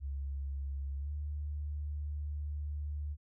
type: tone with pitch glide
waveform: sine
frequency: 69.2 to 73.74 Hz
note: C#2 to D2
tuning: -2 to +8 cents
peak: -35 dBFS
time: 0-3.17 s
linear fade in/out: 50 ms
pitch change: +110 cents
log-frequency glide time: 0.98-1.11 s
effects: none